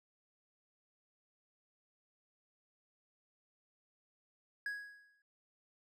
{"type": "tone with exponential decay", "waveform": "triangle", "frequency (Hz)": 1661.2, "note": "G#6", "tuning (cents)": 0, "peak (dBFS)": -33, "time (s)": [4.66, 5.22], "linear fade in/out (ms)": 2, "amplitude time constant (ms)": 120, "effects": []}